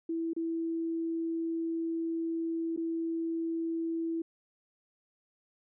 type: tone with dropouts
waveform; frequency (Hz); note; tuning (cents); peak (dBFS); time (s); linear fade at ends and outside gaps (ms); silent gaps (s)
sine; 329.6; E4; 0; -30; 0.09-4.22; 5; 0.334-0.364 / 2.764-2.774
effects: none